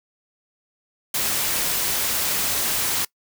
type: noise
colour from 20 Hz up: white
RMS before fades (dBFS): -23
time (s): 1.14-3.05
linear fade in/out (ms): 5
effects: noise-tail reverb RT60 0.1 s tail -23 dB re dry